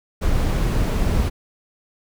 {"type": "noise", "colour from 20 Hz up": "brown", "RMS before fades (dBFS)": -19, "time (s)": [0.21, 1.3], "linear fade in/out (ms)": 20, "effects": []}